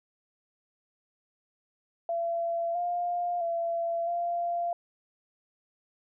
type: tone with pitch steps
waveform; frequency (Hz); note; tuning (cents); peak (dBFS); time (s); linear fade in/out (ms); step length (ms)
sine; 677 / 703 / 676 / 691; E5 / F5 / E5 / F5; +46 / +11 / +43 / -19; -27; 2.09-4.73; 2; 660
effects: none